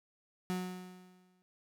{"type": "tone with exponential decay", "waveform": "35% pulse", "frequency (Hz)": 182.8, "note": "F#3", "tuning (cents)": -21, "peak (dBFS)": -30, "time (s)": [0.5, 1.42], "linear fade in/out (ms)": 0, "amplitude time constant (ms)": 200, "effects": []}